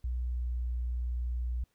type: tone with pitch glide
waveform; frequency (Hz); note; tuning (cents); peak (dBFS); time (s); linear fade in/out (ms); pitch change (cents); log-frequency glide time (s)
sine; 61.2 to 60.6; B1 to B1; -15 to -32; -30; 0.04-1.64; 5; -17; 0.22-0.5
effects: pink hiss -75 dBFS RMS until 1.74 s